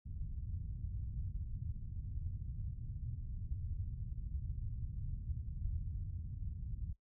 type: low-pass noise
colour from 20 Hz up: white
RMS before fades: -42 dBFS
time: 0.05-6.93 s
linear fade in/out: 10 ms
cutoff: 110 Hz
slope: 24 dB/octave
effects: noise-tail reverb RT60 0.1 s tail -17 dB re dry